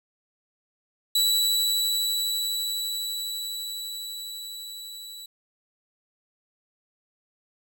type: tone with level ramp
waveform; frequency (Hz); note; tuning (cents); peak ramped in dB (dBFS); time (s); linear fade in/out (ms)
sawtooth; 3939; B7; -5; -16 to -36; 1.15-5.26; 5
effects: none